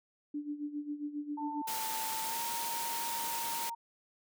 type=tone with tremolo; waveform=sine; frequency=293.7 Hz; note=D4; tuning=in tune; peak=-33 dBFS; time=0.34-1.62 s; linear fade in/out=5 ms; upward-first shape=sine; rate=7.4 Hz; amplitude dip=75%
type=tone with pitch glide; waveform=sine; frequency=890 to 926.7 Hz; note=A5 to A#5; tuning=+20 to -10 cents; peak=-37 dBFS; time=1.37-3.75 s; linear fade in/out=10 ms; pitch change=+70 cents; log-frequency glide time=2.21-2.4 s
type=high-pass noise; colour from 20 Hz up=white; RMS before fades=-38 dBFS; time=1.67-3.7 s; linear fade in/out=10 ms; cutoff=170 Hz; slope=12 dB/octave
effects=none

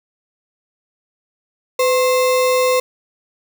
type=tone with sample-and-hold; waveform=sine; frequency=506 Hz; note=B4; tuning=42 cents sharp; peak=-12 dBFS; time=1.79-2.8 s; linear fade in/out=5 ms; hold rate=1575 Hz; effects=none

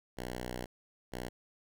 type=tone pair in turn; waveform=5% pulse; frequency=61.6 / 61.6 Hz; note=B1 / B1; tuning=-4 / -4 cents; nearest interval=unison; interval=0 cents; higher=neither; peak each=-27 dBFS; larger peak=neither; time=0.17-0.66 / 1.12-1.29 s; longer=first; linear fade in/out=10 ms; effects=none

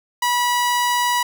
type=tone; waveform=sawtooth; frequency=974 Hz; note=B5; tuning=24 cents flat; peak=-13 dBFS; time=0.22-1.23 s; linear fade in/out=5 ms; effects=none

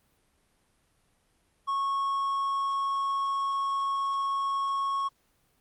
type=tone; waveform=triangle; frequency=1100 Hz; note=C#6; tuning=14 cents flat; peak=-24 dBFS; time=1.67-5.09 s; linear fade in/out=20 ms; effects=pink hiss -69 dBFS RMS until 5.6 s + Opus 32 kbps

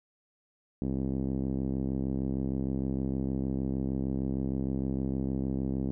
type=tone with low-pass filter; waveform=5% pulse; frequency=66.5 Hz; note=C2; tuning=29 cents sharp; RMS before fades=-31 dBFS; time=0.82-5.91 s; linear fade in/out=0 ms; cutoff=250 Hz; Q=1.6; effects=none

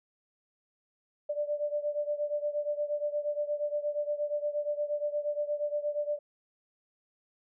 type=beating tone pair; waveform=sine; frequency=587.3 / 595.8 Hz; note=D5 / D5; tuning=0 / +25 cents; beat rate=8.5 Hz; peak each=-31 / -34 dBFS; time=1.29-6.19 s; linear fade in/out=10 ms; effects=none

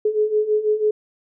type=beating tone pair; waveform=sine; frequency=422 / 428.1 Hz; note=G#4 / A4; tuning=+28 / -47 cents; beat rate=6.1 Hz; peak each=-22 / -18 dBFS; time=0.05-0.91 s; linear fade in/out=5 ms; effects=none

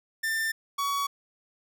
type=tone pair in turn; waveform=45% pulse; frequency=1789 / 1127 Hz; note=A6 / C#6; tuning=+28 / +28 cents; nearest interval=minor sixth; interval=800 cents; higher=first; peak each=-26 dBFS; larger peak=neither; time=0.23-0.52 / 0.78-1.07 s; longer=neither; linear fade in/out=10 ms; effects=none

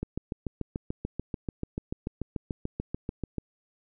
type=click train; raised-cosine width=3 ms; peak=-18 dBFS; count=24; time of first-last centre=0.03-3.383 s; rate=6.86 Hz; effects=none

